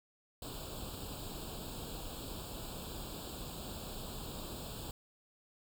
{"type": "noise with comb filter", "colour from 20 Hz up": "pink", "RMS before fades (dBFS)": -44, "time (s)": [0.42, 4.91], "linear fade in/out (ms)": 2, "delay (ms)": 0.25, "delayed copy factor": 1, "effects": []}